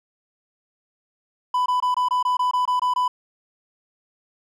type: tone bursts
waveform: triangle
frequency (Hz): 997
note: B5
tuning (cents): +16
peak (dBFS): -16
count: 11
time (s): 1.54-3.08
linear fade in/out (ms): 5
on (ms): 120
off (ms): 22
effects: none